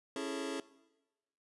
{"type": "chord", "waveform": "sawtooth", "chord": "A major seventh", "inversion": "first", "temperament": "just", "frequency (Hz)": [275, 330, 412.5, 440], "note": ["C#4", "E4", "G#4", "A4"], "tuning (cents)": [-14, 2, -12, 0], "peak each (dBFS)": [-36, -39, -38, -40], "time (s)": [0.16, 0.6], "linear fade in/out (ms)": 2, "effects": ["noise-tail reverb RT60 1.0 s tail -19 dB re dry", "resampled to 24000 Hz"]}